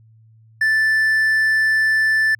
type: tone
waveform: triangle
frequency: 1760 Hz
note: A6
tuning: in tune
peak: -12 dBFS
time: 0.61-2.35 s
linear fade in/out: 5 ms
effects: added 111 Hz sine -47 dBFS peak until 2.39 s